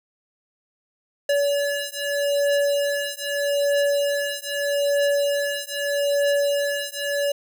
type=beating tone pair; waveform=square; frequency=570 / 570.8 Hz; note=C#5 / D5; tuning=+48 / -49 cents; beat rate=0.8 Hz; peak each=-24 / -24 dBFS; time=1.29-7.32 s; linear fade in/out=5 ms; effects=none